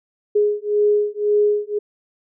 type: beating tone pair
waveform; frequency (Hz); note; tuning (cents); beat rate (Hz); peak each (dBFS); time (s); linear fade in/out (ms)
sine; 415.3 / 417.2; G#4 / G#4; 0 / +8; 1.9; -18; 0.35-1.79; 10
effects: none